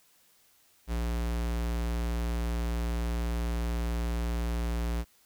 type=tone; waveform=square; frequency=58.27 Hz; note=A#1; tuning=in tune; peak=-29 dBFS; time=0.87-5.05 s; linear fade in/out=50 ms; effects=white hiss -64 dBFS RMS until 5.25 s